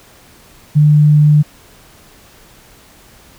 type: tone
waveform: sine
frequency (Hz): 149.6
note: D3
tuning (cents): +32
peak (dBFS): -5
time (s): 0.75-1.43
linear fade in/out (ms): 20
effects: pink hiss -44 dBFS RMS until 3.38 s